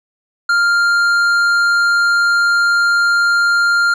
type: tone with tanh clipping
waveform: triangle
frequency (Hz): 1398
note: F6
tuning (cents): +1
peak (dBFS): -12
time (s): 0.49-3.94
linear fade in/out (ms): 5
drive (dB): 13
effects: none